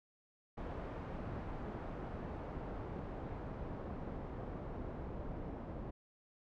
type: noise with low-pass filter sweep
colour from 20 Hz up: pink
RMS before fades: -44 dBFS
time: 0.57-5.91 s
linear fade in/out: 10 ms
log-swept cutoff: 1100 to 700 Hz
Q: 0.72
effects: none